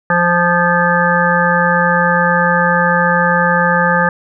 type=harmonic tone with a mistuned harmonic; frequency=174.61 Hz; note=F3; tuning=in tune; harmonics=1 / 3 / 5 / 7 / 9 / 10; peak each=-17 / -17 / -17 / -17 / -17 / -17 dBFS; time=0.1-4.09 s; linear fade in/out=2 ms; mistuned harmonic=10; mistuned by=-19 cents; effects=none